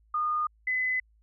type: tone pair in turn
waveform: sine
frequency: 1223 / 2018 Hz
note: D#6 / B6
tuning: -30 / +37 cents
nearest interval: major sixth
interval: 867 cents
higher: second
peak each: -25 dBFS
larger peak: neither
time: 0.14-0.47 / 0.67-1 s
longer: neither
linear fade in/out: 5 ms
effects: added 54 Hz sine -60 dBFS peak until 1.22 s